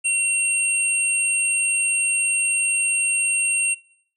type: tone pair together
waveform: sine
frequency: 2735 / 8683 Hz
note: F7 / C#9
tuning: -37 / -37 cents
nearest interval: octave + minor sixth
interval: 2000 cents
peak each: -20 / -20 dBFS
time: 0.04-3.75 s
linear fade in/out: 20 ms
effects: noise-tail reverb RT60 0.6 s tail -21 dB re dry + tanh soft clip ceiling -10 dBFS